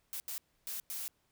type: noise bursts at uneven times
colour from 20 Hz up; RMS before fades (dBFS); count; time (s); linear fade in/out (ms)
blue; -40; 4; 0.13-0.2 / 0.28-0.38 / 0.67-0.8 / 0.9-1.08; 0
effects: pink hiss -75 dBFS RMS until 1.31 s